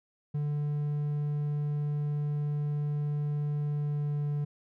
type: tone with pitch glide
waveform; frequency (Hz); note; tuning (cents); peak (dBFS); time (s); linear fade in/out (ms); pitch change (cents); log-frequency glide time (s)
triangle; 147.2 to 146.27; D3 to D3; +4 to -7; -26; 0.34-4.45; 10; -11; 3.66-4.28
effects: none